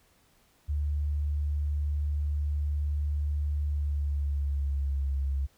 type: tone with pitch glide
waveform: sine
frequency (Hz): 73.42 to 68.5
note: D2 to C#2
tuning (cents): 0 to -20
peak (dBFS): -26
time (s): 0.68-5.47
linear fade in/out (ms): 20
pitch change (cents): -120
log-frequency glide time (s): 3.66-5.13
effects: pink hiss -65 dBFS RMS until 5.57 s